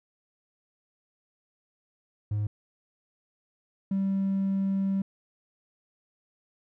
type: tone pair in turn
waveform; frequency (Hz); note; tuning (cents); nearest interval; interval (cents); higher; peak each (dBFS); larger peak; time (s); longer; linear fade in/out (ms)
triangle; 104.7 / 194.36; G#2 / G3; +15 / -15; major seventh; 1070; second; -23 / -21; second; 2.31-2.47 / 3.91-5.02; second; 5
effects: tanh soft clip ceiling -20 dBFS